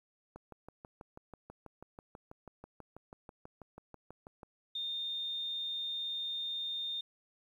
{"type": "click train", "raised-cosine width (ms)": 1, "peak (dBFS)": -34, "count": 26, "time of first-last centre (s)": [0.36, 4.432], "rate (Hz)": 6.14}
{"type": "tone", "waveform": "sine", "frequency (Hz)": 3639, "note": "A#7", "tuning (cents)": -42, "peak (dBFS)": -35, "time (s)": [4.75, 7.01], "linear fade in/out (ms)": 5}
{"effects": ["11-bit"]}